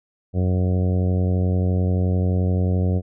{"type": "harmonic tone", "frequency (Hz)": 91.5, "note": "F#2", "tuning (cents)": -19, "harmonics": [1, 2, 3, 4, 5, 6, 7, 8], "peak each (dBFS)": [-18, -24, -31, -33, -32, -35, -38, -42], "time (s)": [0.33, 3.02], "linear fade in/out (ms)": 50, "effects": []}